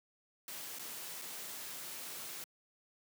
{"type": "noise with dropouts", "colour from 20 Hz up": "white", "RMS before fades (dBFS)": -45, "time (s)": [0.48, 2.44], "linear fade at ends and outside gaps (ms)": 1, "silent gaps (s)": [[0.787, 0.794], [1.215, 1.219]], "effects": ["high-pass 150 Hz 12 dB/octave"]}